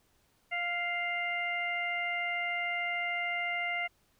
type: harmonic tone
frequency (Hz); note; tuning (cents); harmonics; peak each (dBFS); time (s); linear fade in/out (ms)
698.5; F5; 0; 1 / 2 / 3 / 4; -37 / -42 / -32 / -41; 0.51-3.88; 20
effects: pink hiss -70 dBFS RMS until 4.19 s